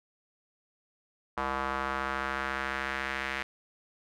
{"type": "tone with band-pass filter sweep", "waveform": "square", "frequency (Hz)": 67, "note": "C2", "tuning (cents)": 42, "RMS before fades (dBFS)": -33, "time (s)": [1.37, 3.43], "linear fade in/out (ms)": 5, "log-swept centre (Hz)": [1100, 2000], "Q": 2.1, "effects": []}